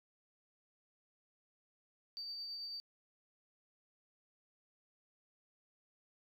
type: tone with tremolo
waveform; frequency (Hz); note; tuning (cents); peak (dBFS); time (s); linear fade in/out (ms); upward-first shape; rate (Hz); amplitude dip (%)
sine; 4622; D8; -28; -40; 2.17-2.8; 0; triangle; 9.1; 30
effects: tanh soft clip ceiling -36 dBFS + 13-bit